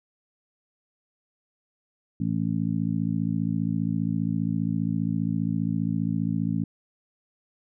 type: harmonic tone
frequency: 55 Hz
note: A1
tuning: in tune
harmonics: 2 / 3 / 4 / 5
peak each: -31 / -27 / -28 / -31 dBFS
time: 2.2-6.64 s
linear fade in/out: 5 ms
effects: none